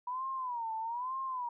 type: tone with vibrato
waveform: sine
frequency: 971 Hz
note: B5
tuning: 30 cents flat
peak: -34 dBFS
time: 0.07-1.49 s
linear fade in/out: 5 ms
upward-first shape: sine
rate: 1.1 Hz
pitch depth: 160 cents each way
effects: none